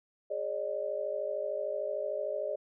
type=chord; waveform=sine; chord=Ab suspended fourth; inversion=none; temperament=equal with one note detuned; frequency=415.3 / 554.4 / 607.7 Hz; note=Ab4 / Db5 / Eb5; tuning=0 / 0 / -41 cents; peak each=-39 / -36 / -34 dBFS; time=0.3-2.56 s; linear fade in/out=10 ms; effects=none